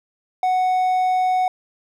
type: tone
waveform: triangle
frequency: 740 Hz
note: F#5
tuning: in tune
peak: -14 dBFS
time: 0.43-1.48 s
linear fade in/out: 2 ms
effects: none